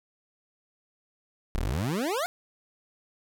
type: exponential sweep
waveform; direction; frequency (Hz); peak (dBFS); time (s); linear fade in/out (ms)
25% pulse; up; 30.87 to 750; -23; 1.55-2.26; 0
effects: none